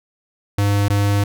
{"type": "tone with dropouts", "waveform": "square", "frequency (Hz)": 101.3, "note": "G#2", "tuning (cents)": -43, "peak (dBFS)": -15, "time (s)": [0.58, 1.24], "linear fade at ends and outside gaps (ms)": 5, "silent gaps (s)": [0.884, 0.9], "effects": []}